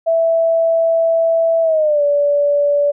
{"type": "tone with pitch glide", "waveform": "sine", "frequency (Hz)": [659.3, 577.3], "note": ["E5", "D5"], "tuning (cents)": [0, -30], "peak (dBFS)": -11, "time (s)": [0.06, 2.92], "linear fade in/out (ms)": 20, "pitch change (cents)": -230, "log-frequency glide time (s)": [1.62, 2.03], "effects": []}